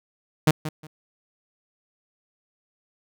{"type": "tone with echo", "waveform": "sawtooth", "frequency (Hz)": 154.6, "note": "D#3", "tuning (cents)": -11, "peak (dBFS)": -10, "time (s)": [0.47, 0.51], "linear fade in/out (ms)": 5, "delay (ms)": 180, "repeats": 2, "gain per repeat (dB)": -13, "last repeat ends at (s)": 0.87, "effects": []}